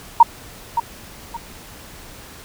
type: tone with echo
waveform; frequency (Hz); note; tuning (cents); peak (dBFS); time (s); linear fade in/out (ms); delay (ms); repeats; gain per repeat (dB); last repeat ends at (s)
sine; 932.3; A#5; 0; -3; 0.2-0.23; 5; 570; 2; -11; 1.37
effects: pink hiss -40 dBFS RMS until 2.44 s